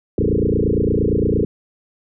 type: tone with frequency modulation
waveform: sine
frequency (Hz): 253.4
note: B3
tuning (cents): +45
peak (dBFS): -14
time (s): 0.18-1.45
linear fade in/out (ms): 2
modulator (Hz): 28.7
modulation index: 7.4
effects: none